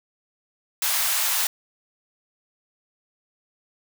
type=high-pass noise; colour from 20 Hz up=white; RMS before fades=-23 dBFS; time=0.82-1.47 s; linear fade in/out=2 ms; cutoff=710 Hz; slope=24 dB/octave; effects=none